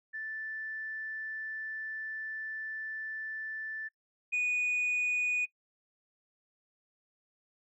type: tone pair in turn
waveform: sine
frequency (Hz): 1760 / 2470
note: A6 / D#7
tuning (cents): 0 / -13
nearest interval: tritone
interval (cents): 587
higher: second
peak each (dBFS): -36 / -25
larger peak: second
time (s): 0.13-3.89 / 4.32-5.46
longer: first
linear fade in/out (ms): 20
effects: noise-tail reverb RT60 0.1 s tail -24 dB re dry + tanh soft clip ceiling -26 dBFS